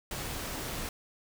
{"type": "noise", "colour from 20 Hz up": "pink", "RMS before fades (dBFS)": -37, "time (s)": [0.11, 0.89], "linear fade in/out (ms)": 2, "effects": []}